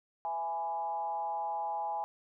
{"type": "tone with frequency modulation", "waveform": "sine", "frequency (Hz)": 830.6, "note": "G#5", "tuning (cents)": 0, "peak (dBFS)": -32, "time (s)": [0.25, 2.04], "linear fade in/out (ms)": 0, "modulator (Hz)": 166, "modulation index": 0.7, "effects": []}